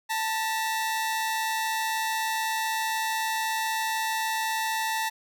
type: tone pair together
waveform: sawtooth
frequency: 887 / 1930.1 Hz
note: A5 / B6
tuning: +14 / -40 cents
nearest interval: octave + minor second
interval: 1346 cents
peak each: -23 / -30 dBFS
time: 0.09-5.1 s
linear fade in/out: 20 ms
effects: none